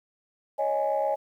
sine chord, C# suspended second, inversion none, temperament equal, 554.4 / 622.3 / 830.6 Hz, C#5 / D#5 / G#5, 0 / 0 / 0 cents, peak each -27 dBFS, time 0.58-1.16 s, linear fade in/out 20 ms, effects tanh soft clip ceiling -16 dBFS + 10-bit

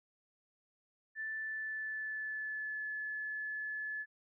sine tone with pitch glide, 1760 to 1721.8 Hz, A6 to A6, 0 to -38 cents, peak -37 dBFS, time 1.15-4.06 s, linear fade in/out 50 ms, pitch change -38 cents, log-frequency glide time 1.36-2.85 s, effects none

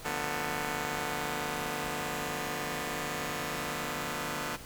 5% pulse chord, B half-diminished seventh, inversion first, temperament just, 148.16 / 177.8 / 222.2 / 246.9 Hz, D3 / F3 / A3 / B3, +16 / +31 / +17 / 0 cents, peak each -26 / -29 / -30 / -26 dBFS, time 0.04-4.57 s, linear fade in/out 20 ms, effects pink hiss -47 dBFS RMS until 4.65 s

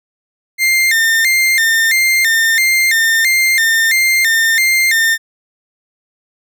40% pulse tone with vibrato, 1950 Hz, B6, 23 cents flat, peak -9 dBFS, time 0.58-5.18 s, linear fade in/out 50 ms, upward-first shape square, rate 1.5 Hz, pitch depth 130 cents each way, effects none

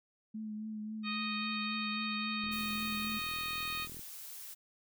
sine tone with vibrato, 215.4 Hz, A3, 37 cents flat, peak -38 dBFS, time 0.34-3.19 s, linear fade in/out 10 ms, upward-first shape triangle, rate 3.7 Hz, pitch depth 30 cents each way
harmonic tone, 622.3 Hz, D#5, in tune, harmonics 2 / 3 / 4 / 5 / 6 / 7, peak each -41 / -48 / -39 / -50 / -43 / -45 dBFS, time 1.03-3.88 s, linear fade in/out 50 ms
click train, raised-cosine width 3 ms, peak -39 dBFS, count 65, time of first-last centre 2.44-3.993 s, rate 41.2 Hz
blue noise, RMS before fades -47 dBFS, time 2.51-4.55 s, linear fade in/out 20 ms
effects none

